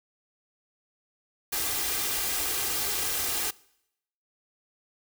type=noise with comb filter; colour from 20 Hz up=white; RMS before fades=-29 dBFS; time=1.52-3.51 s; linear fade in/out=10 ms; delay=2.5 ms; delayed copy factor=+0.55; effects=noise-tail reverb RT60 0.8 s tail -23 dB re dry